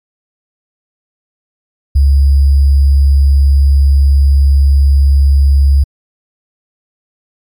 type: tone with sample-and-hold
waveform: sine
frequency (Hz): 69.3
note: C#2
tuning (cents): 0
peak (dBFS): -4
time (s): 1.95-5.84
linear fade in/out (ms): 10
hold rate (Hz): 4900
effects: MP3 64 kbps